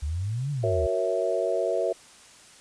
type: exponential two-way sweep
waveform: sine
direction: up then down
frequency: 69.3 to 149 to 69.3 Hz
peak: -26 dBFS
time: 0.02-0.87 s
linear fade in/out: 10 ms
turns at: 0.51 s
type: chord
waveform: sine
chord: F# dominant seventh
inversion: none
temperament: equal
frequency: 370 / 466.2 / 554.4 / 659.3 Hz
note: F#4 / A#4 / C#5 / E5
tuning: 0 / 0 / 0 / 0 cents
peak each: -30 / -29 / -29 / -27 dBFS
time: 0.63-1.93 s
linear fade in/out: 10 ms
effects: white hiss -51 dBFS RMS until 2.6 s + resampled to 22050 Hz